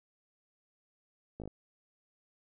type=slowing click train; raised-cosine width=2 ms; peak=-29 dBFS; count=5; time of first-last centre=1.4-1.476 s; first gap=18 ms; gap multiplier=1.04; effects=none